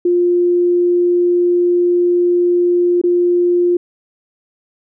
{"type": "tone with dropouts", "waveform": "sine", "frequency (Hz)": 351.9, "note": "F4", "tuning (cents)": 13, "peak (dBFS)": -10, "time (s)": [0.05, 3.77], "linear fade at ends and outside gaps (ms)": 5, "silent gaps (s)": [3.015, 3.037], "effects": []}